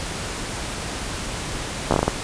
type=slowing click train; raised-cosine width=1 ms; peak=-3 dBFS; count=7; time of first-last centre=1.91-2.08 s; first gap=13 ms; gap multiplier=1.31; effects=pink hiss -29 dBFS RMS until 2.23 s + resampled to 22050 Hz